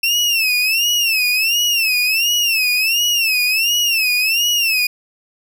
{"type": "tone with vibrato", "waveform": "30% pulse", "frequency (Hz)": 2675, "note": "E7", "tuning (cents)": 25, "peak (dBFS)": -11, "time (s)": [0.03, 4.87], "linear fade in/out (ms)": 5, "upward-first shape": "sine", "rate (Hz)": 1.4, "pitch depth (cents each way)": 150, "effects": []}